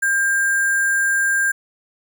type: tone with sample-and-hold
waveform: sine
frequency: 1600 Hz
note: G6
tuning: 35 cents sharp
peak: -15 dBFS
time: 0.02-1.52 s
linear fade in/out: 10 ms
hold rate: 8820 Hz
effects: none